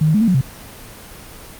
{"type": "tone with pitch steps", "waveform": "sine", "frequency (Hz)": [154.8, 156.8, 212.2, 229.1, 182.7, 132.1], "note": ["D#3", "D#3", "G#3", "A#3", "F#3", "C3"], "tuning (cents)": [-9, 14, 38, -30, -22, 17], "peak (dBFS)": -11, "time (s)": [0.01, 0.412], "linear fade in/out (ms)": 5, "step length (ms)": 67, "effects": ["pink hiss -37 dBFS RMS until 1.59 s", "Opus 24 kbps"]}